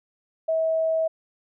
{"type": "tone", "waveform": "sine", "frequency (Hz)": 645, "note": "E5", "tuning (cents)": -38, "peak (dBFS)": -20, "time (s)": [0.48, 1.08], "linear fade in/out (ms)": 10, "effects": []}